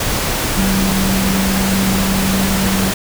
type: tone in noise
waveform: sine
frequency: 192.3 Hz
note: G3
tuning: 33 cents flat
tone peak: -15 dBFS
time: 0.57-2.91 s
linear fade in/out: 5 ms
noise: pink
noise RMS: -18 dBFS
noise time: 0-2.94 s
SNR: 0 dB
effects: none